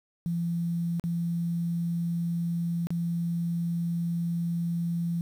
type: tone with dropouts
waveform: sine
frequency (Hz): 170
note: F3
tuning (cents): -46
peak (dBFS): -26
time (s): 0.26-5.21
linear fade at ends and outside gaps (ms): 0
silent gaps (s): 0.997-1.039 / 2.87-2.905
effects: 9-bit